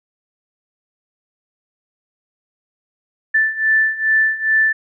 sine beating tone pair, 1760 / 1762.4 Hz, A6 / A6, 0 / +2 cents, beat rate 2.4 Hz, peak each -18 / -15 dBFS, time 3.34-4.73 s, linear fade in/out 10 ms, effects none

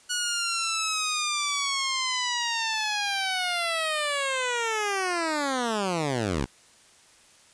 10% pulse linear sweep, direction down, 1466 to 58.4 Hz, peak -17 dBFS, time 0.09-6.46 s, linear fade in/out 20 ms, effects white hiss -56 dBFS RMS until 7.53 s + resampled to 22050 Hz

